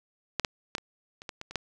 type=clicks; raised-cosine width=0.2 ms; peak=-9 / -8 / -11 / -23 / -27 / -19 / -21 / -25 / -11 dBFS; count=9; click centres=0.397 / 0.448 / 0.751 / 0.782 / 1.219 / 1.292 / 1.414 / 1.51 / 1.557 s; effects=none